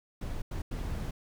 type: noise bursts at uneven times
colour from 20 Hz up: brown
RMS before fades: -35 dBFS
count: 3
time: 0.21-0.42 / 0.51-0.62 / 0.71-1.11 s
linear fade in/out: 5 ms
effects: none